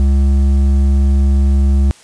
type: tone with hard clipping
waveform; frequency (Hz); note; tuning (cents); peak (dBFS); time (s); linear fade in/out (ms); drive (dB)
triangle; 68.5; C#2; -20; -10; 0-1.91; 0; 11
effects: white hiss -43 dBFS RMS until 2.03 s + resampled to 22050 Hz